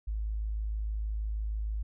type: tone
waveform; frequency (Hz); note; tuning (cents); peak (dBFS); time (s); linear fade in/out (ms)
sine; 53.2; G#1; +42; -30; 0.07-1.83; 10
effects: none